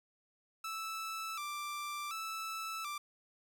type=tone with vibrato; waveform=sawtooth; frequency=1244.5 Hz; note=D#6; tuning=in tune; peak=-35 dBFS; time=0.64-2.98 s; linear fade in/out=5 ms; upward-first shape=square; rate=0.68 Hz; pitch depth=95 cents each way; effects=none